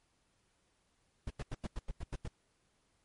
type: noise bursts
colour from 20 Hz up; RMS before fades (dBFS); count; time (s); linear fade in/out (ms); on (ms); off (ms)
brown; -37; 9; 1.27-2.279; 5; 33; 89
effects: pink hiss -75 dBFS RMS until 3.04 s + MP3 48 kbps